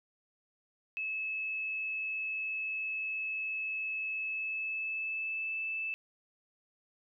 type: tone with pitch glide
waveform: sine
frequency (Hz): 2597 to 2632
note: E7 to E7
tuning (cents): -26 to -3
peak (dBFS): -33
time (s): 0.97-5.94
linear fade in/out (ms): 0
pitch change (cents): +23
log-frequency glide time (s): 4.18-5.58
effects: none